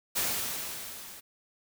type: noise with level ramp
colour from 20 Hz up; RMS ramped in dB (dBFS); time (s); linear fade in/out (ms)
white; -28 to -47; 0.15-1.21; 20
effects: none